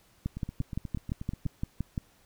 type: two click trains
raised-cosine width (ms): 5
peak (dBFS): -18 / -24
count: 11 / 10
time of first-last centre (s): 0.26-1.978 / 0.37-1.456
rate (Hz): 5.82 / 8.29
effects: pink hiss -63 dBFS RMS until 2.25 s